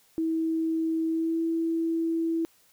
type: tone with pitch glide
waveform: sine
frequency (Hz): 323.7 to 329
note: E4 to E4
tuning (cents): -31 to -3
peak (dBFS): -24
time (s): 0.18-2.45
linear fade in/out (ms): 0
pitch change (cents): +28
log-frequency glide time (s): 1.08-1.4
effects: white hiss -62 dBFS RMS until 2.72 s